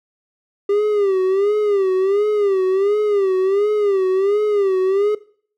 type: tone with vibrato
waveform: triangle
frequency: 397.5 Hz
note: G4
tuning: 24 cents sharp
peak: -12 dBFS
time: 0.69-5.15 s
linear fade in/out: 5 ms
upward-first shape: sine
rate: 1.4 Hz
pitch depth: 110 cents each way
effects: noise-tail reverb RT60 0.5 s tail -19 dB re dry